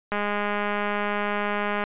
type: click train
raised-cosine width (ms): 0.5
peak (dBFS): -12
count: 355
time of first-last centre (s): 0.12-1.838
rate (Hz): 206
effects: resampled to 8000 Hz